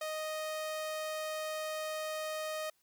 sawtooth tone, 622.3 Hz, D#5, in tune, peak -32 dBFS, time 0.01-2.7 s, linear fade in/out 5 ms, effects white hiss -74 dBFS RMS until 2.82 s

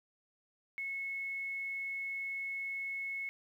sine tone, 2191 Hz, C#7, 21 cents flat, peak -36 dBFS, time 0.78-3.29 s, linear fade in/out 0 ms, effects 11-bit

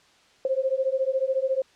sine beating tone pair, 522 / 536 Hz, C5 / C5, -4 / +42 cents, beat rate 14 Hz, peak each -25 dBFS, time 0.45-1.62 s, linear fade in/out 2 ms, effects white hiss -58 dBFS RMS until 1.75 s + low-pass 5000 Hz 12 dB/octave

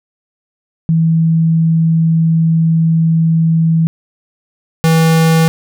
sine / square tone pair in turn, 163 / 162.41 Hz, E3 / E3, -19 / -25 cents, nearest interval unison, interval 6 cents, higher first, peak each -8 dBFS, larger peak neither, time 0.89-3.87 / 4.84-5.48 s, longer first, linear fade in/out 0 ms, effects none

